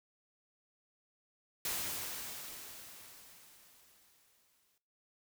white noise with exponential decay, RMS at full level -36 dBFS, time 1.65-4.78 s, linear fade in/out 2 ms, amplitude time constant 680 ms, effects noise-tail reverb RT60 0.4 s tail -17 dB re dry

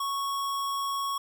square tone, 1107 Hz, C#6, 3 cents flat, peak -29 dBFS, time 0-1.18 s, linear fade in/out 5 ms, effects 11-bit

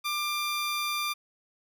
15% pulse tone, 1190 Hz, D6, 22 cents sharp, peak -22 dBFS, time 0.04-1.14 s, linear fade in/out 20 ms, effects none

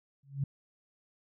sine tone with exponential growth, 138.59 Hz, C#3, in tune, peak -25 dBFS, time 0.23-0.44 s, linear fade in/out 5 ms, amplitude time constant 45 ms, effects none

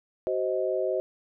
sine chord, C diminished, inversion second, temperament just, 376.7 / 523.3 / 627.9 Hz, Gb4 / C5 / Eb5, +31 / 0 / +16 cents, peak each -29 dBFS, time 0.27-1 s, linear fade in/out 0 ms, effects none

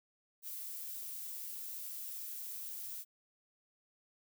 violet noise, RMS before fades -44 dBFS, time 0.42-3.05 s, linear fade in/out 50 ms, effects none

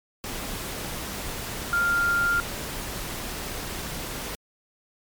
sine tone in noise, 1396.9 Hz, F6, in tune, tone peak -20 dBFS, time 1.73-2.4 s, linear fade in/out 0 ms, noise pink, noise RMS -33 dBFS, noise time 0.24-4.35 s, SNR +10 dB, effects MP3 96 kbps

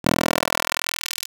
10% pulse tone with high-pass filter sweep, 41.2 Hz, E1, in tune, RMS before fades -23 dBFS, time 0.04-1.27 s, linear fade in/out 20 ms, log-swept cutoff 210 to 5000 Hz, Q 0.83, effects 7-bit

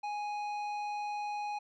sine tone with tanh clipping, 830.6 Hz, G#5, in tune, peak -36 dBFS, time 0.03-1.59 s, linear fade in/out 10 ms, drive 11 dB, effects none

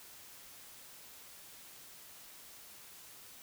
silence, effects white hiss -54 dBFS RMS until 3.42 s

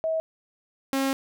sine / sawtooth tone pair in turn, 643 / 270.3 Hz, E5 / C#4, -43 / -44 cents, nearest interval octave + minor third, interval 1501 cents, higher first, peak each -23 / -19 dBFS, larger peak second, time 0.04-0.2 / 0.93-1.13 s, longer second, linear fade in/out 0 ms, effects none

